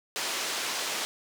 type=band-pass noise; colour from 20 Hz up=white; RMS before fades=-32 dBFS; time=0.16-1.05 s; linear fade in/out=0 ms; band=300 to 5900 Hz; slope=12 dB/octave; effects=none